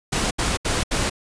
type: noise bursts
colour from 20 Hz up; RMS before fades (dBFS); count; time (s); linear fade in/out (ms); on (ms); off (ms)
pink; -22; 4; 0.12-1.099; 10; 190; 73
effects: resampled to 22050 Hz